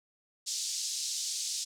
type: band-pass noise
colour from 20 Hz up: pink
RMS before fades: -35 dBFS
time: 0.46-1.65 s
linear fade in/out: 20 ms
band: 4500 to 7800 Hz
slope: 24 dB/octave
effects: none